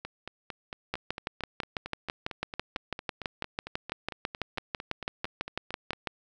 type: two click trains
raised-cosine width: 0.3 ms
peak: -21 / -14 dBFS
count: 27 / 32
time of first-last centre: 0.05-5.932 / 0.94-6.072 s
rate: 4.42 / 6.04 Hz
effects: none